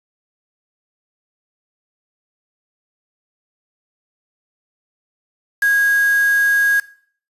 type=tone with quantisation; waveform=sine; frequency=1644 Hz; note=G#6; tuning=18 cents flat; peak=-12 dBFS; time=5.62-6.8 s; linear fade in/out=5 ms; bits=4; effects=noise-tail reverb RT60 0.5 s tail -18 dB re dry + resampled to 32000 Hz